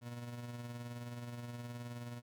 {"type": "tone with tremolo", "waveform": "30% pulse", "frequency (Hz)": 120.1, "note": "B2", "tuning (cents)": -48, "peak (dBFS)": -39, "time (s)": [0.01, 2.22], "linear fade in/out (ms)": 50, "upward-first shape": "sine", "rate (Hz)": 19, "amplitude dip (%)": 40, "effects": []}